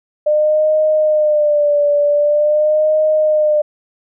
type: tone with vibrato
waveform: sine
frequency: 600 Hz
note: D5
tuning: 37 cents sharp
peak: -10 dBFS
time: 0.26-3.62 s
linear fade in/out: 10 ms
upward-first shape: sine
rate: 0.45 Hz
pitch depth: 54 cents each way
effects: none